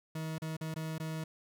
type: tone with dropouts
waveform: 40% pulse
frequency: 158.9 Hz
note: D#3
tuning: 37 cents sharp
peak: -35 dBFS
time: 0.15-1.24 s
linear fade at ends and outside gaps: 5 ms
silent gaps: 0.383-0.419 / 0.568-0.61 / 0.742-0.76 / 0.982-0.999 s
effects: none